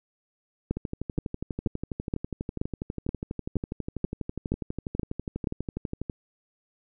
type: two click trains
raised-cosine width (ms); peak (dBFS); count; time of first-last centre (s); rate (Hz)
3; -18 / -13; 66 / 11; 0.77-6.098 / 0.71-5.472; 12.2 / 2.1
effects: none